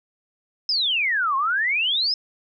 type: exponential two-way sweep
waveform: sine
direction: down then up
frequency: 5274 to 1046.5 to 5274 Hz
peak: -19 dBFS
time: 0.69-2.14 s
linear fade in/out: 2 ms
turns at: 1.36 s
effects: none